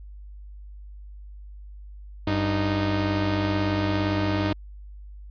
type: tone pair together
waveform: sawtooth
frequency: 97 / 308.8 Hz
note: G2 / D#4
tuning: -18 / -13 cents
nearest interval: octave + minor sixth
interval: 2005 cents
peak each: -21 dBFS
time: 2.27-4.53 s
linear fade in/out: 5 ms
effects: added 50 Hz sine -39 dBFS peak until 5.3 s + resampled to 11025 Hz